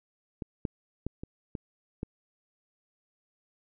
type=clicks; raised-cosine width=3 ms; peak=-22 / -17 / -19 / -25 / -22 / -20 dBFS; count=6; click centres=0.422 / 0.652 / 1.066 / 1.235 / 1.552 / 2.031 s; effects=none